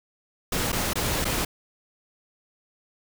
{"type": "noise with dropouts", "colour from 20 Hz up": "pink", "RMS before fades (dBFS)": -26, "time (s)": [0.52, 1.45], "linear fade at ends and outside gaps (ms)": 5, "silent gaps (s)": [[0.72, 0.727], [0.934, 0.955], [1.245, 1.252]], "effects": []}